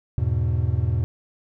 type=chord; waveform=triangle; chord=E major; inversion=none; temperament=equal; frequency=82.41 / 103.83 / 123.47 Hz; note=E2 / G#2 / B2; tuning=0 / 0 / 0 cents; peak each=-22 dBFS; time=0.18-1.04 s; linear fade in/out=0 ms; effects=none